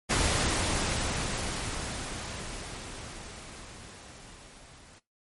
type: noise with level ramp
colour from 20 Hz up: pink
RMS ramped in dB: -25 to -53 dBFS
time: 0.09-5 s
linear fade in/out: 20 ms
effects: noise-tail reverb RT60 0.2 s tail -19 dB re dry + MP3 48 kbps